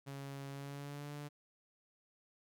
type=tone with pitch glide; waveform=sawtooth; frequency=138.59 to 146.07 Hz; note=C#3 to D3; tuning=0 to -9 cents; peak=-40 dBFS; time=0.06-1.29 s; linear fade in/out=20 ms; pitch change=+91 cents; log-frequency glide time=0.51-1.13 s; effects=none